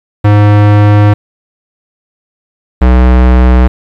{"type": "tone pair in turn", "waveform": "square", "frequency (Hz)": [103.83, 62.48], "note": ["G#2", "B1"], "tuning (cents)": [0, 21], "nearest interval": "major sixth", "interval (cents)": 879, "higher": "first", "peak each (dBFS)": -3, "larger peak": "neither", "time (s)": [[0.24, 1.14], [2.81, 3.68]], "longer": "first", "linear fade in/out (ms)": 10, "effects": ["low-pass 2000 Hz 12 dB/octave", "7-bit"]}